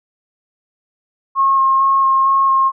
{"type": "tone with vibrato", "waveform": "sine", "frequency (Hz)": 1078, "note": "C#6", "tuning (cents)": -49, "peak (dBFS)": -10, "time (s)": [1.35, 2.72], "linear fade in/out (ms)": 50, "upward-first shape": "square", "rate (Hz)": 2.2, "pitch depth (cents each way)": 10, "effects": []}